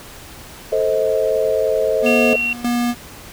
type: chord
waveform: sine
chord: A diminished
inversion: none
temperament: equal with one note detuned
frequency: 440 / 523.3 / 632.8 Hz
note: A4 / C5 / Eb5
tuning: 0 / 0 / +29 cents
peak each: -19 dBFS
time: 0.72-2.36 s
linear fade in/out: 5 ms
type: tone with tremolo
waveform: square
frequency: 240.4 Hz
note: B3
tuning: 46 cents flat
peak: -17 dBFS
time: 2.02-2.95 s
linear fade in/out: 50 ms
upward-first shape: square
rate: 1.6 Hz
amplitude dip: 80%
type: tone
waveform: sine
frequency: 2734 Hz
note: F7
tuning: 37 cents flat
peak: -17 dBFS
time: 2.06-2.53 s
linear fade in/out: 2 ms
effects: pink hiss -38 dBFS RMS until 3.32 s